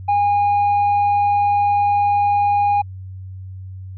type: tone with tanh clipping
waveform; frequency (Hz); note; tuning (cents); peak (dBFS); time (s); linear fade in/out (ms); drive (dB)
sine; 817; G#5; -29; -14; 0.08-2.82; 10; 2
effects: added 94 Hz sine -30 dBFS peak until 3.97 s